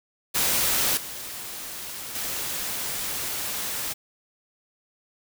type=noise with level steps; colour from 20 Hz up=white; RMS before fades=-23 / -36 / -30 dBFS; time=0.34-3.94 s; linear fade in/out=20 ms; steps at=0.97 / 2.15 s; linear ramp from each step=2 ms; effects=none